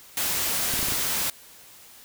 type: noise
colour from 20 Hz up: white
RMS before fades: -26 dBFS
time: 0.17-1.3 s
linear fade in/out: 2 ms
type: clicks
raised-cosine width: 3 ms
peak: -21 dBFS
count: 5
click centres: 0.738 / 0.792 / 0.829 / 0.885 / 0.922 s
effects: white hiss -49 dBFS RMS until 2.04 s